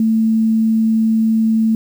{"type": "tone", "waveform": "sine", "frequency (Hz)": 222.1, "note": "A3", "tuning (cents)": 16, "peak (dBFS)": -11, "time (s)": [0, 1.75], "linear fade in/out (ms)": 2, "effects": ["7-bit"]}